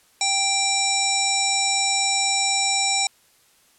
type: harmonic tone with a mistuned harmonic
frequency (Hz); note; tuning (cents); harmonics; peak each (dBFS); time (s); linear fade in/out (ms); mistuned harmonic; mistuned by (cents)
784; G5; 0; 1 / 3 / 5 / 7 / 9 / 10; -26 / -26 / -26 / -26 / -26 / -26; 0.21-3.07; 2; 10; +28
effects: white hiss -58 dBFS RMS until 3.78 s + low-pass 12000 Hz 12 dB/octave